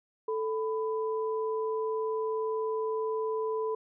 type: tone pair together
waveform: sine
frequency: 439.6 / 997.8 Hz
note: A4 / B5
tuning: -2 / +17 cents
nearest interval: octave + major second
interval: 1419 cents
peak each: -29 / -36 dBFS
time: 0.28-3.75 s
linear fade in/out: 5 ms
effects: none